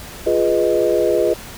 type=chord; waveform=sine; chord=F half-diminished seventh; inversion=none; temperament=equal; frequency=349.2 / 415.3 / 493.9 / 622.3 Hz; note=F4 / Ab4 / Cb5 / Eb5; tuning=0 / 0 / 0 / 0 cents; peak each=-19 dBFS; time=0.26-1.34 s; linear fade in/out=10 ms; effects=pink hiss -35 dBFS RMS until 1.57 s